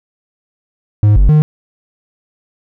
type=tone with pitch steps; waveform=triangle; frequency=104.6 / 48.52 / 152.5 Hz; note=G#2 / G1 / D#3; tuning=+13 / -17 / -34 cents; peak=-3 dBFS; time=1.03-1.42 s; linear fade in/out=0 ms; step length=130 ms; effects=none